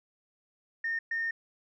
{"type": "tone bursts at uneven times", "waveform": "sine", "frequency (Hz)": 1828, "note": "A#6", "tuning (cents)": -34, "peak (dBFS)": -28, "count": 2, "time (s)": [[0.84, 0.99], [1.11, 1.31]], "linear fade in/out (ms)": 5, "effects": ["tanh soft clip ceiling -24 dBFS"]}